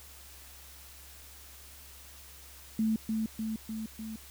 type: tone with echo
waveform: sine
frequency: 220 Hz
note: A3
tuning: in tune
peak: -25 dBFS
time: 2.79-2.96 s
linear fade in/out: 2 ms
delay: 300 ms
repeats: 4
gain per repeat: -3 dB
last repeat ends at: 4.16 s
effects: added 68 Hz sine -54 dBFS peak until 4.3 s + white hiss -52 dBFS RMS until 4.3 s